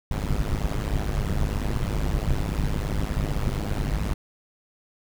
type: noise with amplitude modulation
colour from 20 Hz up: brown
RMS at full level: -21 dBFS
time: 0.11-4.14 s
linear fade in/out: 5 ms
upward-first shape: sine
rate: 103 Hz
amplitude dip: 100%
effects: none